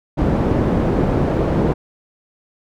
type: low-pass noise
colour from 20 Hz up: white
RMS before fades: -17 dBFS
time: 0.17-1.74 s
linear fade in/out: 20 ms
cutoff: 370 Hz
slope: 12 dB/octave
effects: none